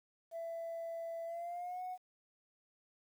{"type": "tone with pitch glide", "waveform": "sine", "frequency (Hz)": [666, 734.7], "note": ["E5", "F#5"], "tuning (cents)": [18, -12], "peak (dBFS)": -38, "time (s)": [0.31, 1.98], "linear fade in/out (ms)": 50, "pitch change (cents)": 170, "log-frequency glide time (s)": [1.25, 1.82], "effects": ["tanh soft clip ceiling -37 dBFS", "11-bit"]}